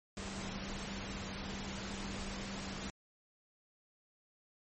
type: tone in noise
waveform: sine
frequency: 196 Hz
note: G3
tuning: in tune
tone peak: -45 dBFS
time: 0.17-2.9 s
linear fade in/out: 0 ms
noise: pink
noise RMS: -43 dBFS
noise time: 0.17-2.9 s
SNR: -5 dB
effects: MP3 32 kbps